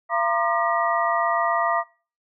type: tone cluster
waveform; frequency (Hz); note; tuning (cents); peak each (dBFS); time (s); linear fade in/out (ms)
sine; 681 / 939 / 1046 / 1202 / 1918; F5 / A#5 / C6 / D6 / A#6; -44 / +12 / -1 / +40 / +49; -24 / -27 / -29 / -24 / -28; 0.09-1.84; 50
effects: noise-tail reverb RT60 0.4 s tail -24 dB re dry